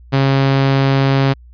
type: tone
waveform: sawtooth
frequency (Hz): 136.1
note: C#3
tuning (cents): -31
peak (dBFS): -7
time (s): 0.12-1.34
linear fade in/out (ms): 20
effects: added 60 Hz sine -38 dBFS peak until 1.53 s + resampled to 11025 Hz